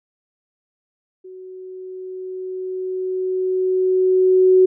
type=tone with level ramp; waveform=sine; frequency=372.2 Hz; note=F#4; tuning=10 cents sharp; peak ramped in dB=-35 to -8 dBFS; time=1.24-4.66 s; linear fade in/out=10 ms; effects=none